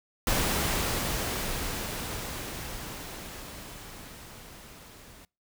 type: noise with level ramp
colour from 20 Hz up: pink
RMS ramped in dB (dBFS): -26 to -51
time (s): 0.27-5.25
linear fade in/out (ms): 2
effects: noise-tail reverb RT60 0.3 s tail -26 dB re dry